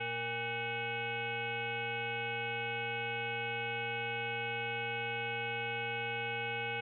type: tone with frequency modulation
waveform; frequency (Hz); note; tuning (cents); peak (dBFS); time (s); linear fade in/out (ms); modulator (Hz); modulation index
sine; 1511; F#6; +36; -34; 0-6.81; 10; 348; 3.7
effects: none